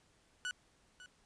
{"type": "tone with echo", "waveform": "30% pulse", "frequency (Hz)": 1478, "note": "F#6", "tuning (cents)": -2, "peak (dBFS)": -34, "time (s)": [0.45, 0.51], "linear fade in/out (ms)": 0, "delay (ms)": 550, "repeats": 1, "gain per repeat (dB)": -15, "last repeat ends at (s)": 1.06, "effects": ["pink hiss -70 dBFS RMS until 1.25 s", "resampled to 22050 Hz"]}